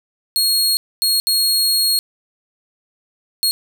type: tone bursts at uneven times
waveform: sawtooth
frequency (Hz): 4296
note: C8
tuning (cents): +45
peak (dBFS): -11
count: 4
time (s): 0.36-0.77 / 1.02-1.2 / 1.27-1.99 / 3.43-3.51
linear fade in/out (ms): 0
effects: none